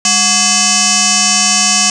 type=tone with frequency modulation; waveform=sine; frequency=204.5 Hz; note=G#3; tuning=26 cents flat; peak=-8 dBFS; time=0.05-1.9 s; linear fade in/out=2 ms; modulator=934 Hz; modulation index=7.9; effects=none